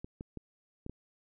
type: clicks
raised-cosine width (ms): 3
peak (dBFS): -28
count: 5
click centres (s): 0.045 / 0.209 / 0.373 / 0.864 / 0.896
effects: none